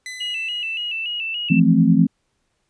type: tone with exponential decay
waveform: sawtooth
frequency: 2012 Hz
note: B6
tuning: 32 cents sharp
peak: -25 dBFS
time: 0.06-1.26 s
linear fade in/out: 1 ms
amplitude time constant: 260 ms
type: tone with vibrato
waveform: sine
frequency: 2774 Hz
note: F7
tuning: 12 cents flat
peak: -23 dBFS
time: 0.2-1.6 s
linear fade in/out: 10 ms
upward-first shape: square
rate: 3.5 Hz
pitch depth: 71 cents each way
type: chord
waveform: sine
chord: F major seventh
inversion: third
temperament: equal with one note detuned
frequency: 164.81 / 174.61 / 217.2 / 261.6 Hz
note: E3 / F3 / A3 / C4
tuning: 0 / 0 / -22 / 0 cents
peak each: -17 dBFS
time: 1.5-2.07 s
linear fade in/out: 10 ms
effects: pink hiss -70 dBFS RMS until 2.69 s + resampled to 22050 Hz